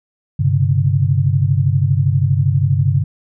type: chord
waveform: sine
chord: G suspended fourth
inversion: none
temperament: equal with one note detuned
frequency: 98 / 130.81 / 143.23 Hz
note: G2 / C3 / D3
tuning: 0 / 0 / -43 cents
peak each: -16 dBFS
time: 0.39-3.04 s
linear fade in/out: 10 ms
effects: none